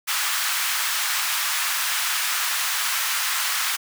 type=high-pass noise; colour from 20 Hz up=pink; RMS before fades=-24 dBFS; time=0.07-3.77 s; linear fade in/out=20 ms; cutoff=1100 Hz; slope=24 dB/octave; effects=none